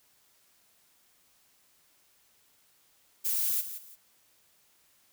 violet noise with echo, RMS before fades -29 dBFS, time 3.24-3.62 s, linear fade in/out 20 ms, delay 170 ms, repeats 2, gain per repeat -11 dB, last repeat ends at 3.96 s, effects white hiss -66 dBFS RMS until 5.12 s

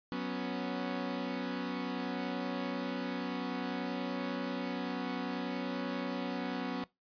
sawtooth chord, F# suspended fourth, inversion none, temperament equal, 185 / 246.9 / 277.2 Hz, F#3 / B3 / C#4, 0 / 0 / 0 cents, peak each -36 / -34 / -35 dBFS, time 0.12-6.84 s, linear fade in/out 0 ms, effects noise-tail reverb RT60 0.2 s tail -21 dB re dry + resampled to 11025 Hz

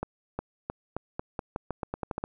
accelerating click train, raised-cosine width 1 ms, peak -17 dBFS, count 14, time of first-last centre 0.03-2.239 s, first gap 360 ms, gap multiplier 0.86, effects none

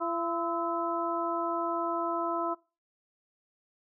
harmonic tone with a mistuned harmonic, 338.5 Hz, E4, 46 cents sharp, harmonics 1 / 2 / 3 / 4, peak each -34 / -34 / -34 / -34 dBFS, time 0-2.55 s, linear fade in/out 20 ms, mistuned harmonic 4, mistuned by -65 cents, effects noise-tail reverb RT60 0.3 s tail -21 dB re dry

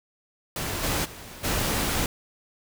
pink noise with level steps, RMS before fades -30 / -26 / -42 / -26 dBFS, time 0.56-2.06 s, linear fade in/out 2 ms, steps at 0.82 / 1.04 / 1.43 s, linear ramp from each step 20 ms, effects none

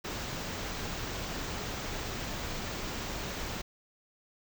pink band-stop noise, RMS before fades -37 dBFS, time 0.04-3.62 s, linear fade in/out 10 ms, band 7500 to 15000 Hz, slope 48 dB/octave, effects none

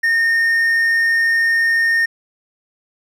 triangle tone, 1833 Hz, A#6, 30 cents flat, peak -11 dBFS, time 0.03-2.06 s, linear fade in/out 10 ms, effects none

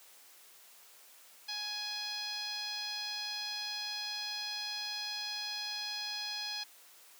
10% pulse tone with low-pass filter, 835 Hz, G#5, 9 cents sharp, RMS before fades -39 dBFS, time 1.48-6.64 s, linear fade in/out 10 ms, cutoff 4700 Hz, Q 6.1, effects white hiss -58 dBFS RMS until 7.19 s + high-pass 400 Hz 12 dB/octave

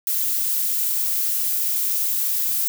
violet noise, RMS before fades -22 dBFS, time 0.07-2.68 s, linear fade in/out 0 ms, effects none

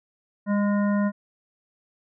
harmonic tone with a mistuned harmonic, 205.3 Hz, G#3, 20 cents flat, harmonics 1 / 3 / 5 / 7 / 9, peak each -20 / -30 / -34 / -37 / -39 dBFS, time 0.46-1.12 s, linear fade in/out 50 ms, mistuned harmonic 1, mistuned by -20 cents, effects none

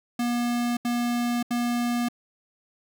square tone bursts, 240 Hz, B3, 49 cents flat, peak -24 dBFS, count 3, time 0.19-2.086 s, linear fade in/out 5 ms, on 580 ms, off 78 ms, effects none

